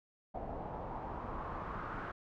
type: noise with low-pass filter sweep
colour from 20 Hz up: pink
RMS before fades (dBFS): -42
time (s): 0.34-2.12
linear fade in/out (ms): 10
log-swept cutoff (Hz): 730 to 1400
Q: 3.2
effects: none